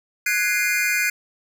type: chord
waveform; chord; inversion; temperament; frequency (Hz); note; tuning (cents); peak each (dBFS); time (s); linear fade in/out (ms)
square; Ab dominant seventh; third; equal with one note detuned; 1480 / 1661.2 / 2093 / 2428; Gb6 / Ab6 / C7 / Eb7; 0 / 0 / 0 / -43; -27 / -28 / -24 / -24; 0.26-1.1; 5
effects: none